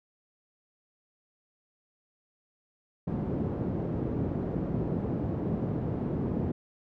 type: band-pass noise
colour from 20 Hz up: pink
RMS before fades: -31 dBFS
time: 3.07-6.52 s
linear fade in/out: 10 ms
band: 110 to 360 Hz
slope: 12 dB/octave
effects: none